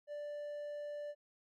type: tone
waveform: triangle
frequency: 587.3 Hz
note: D5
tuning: in tune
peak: -39 dBFS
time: 0.07-1.15 s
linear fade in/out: 50 ms
effects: none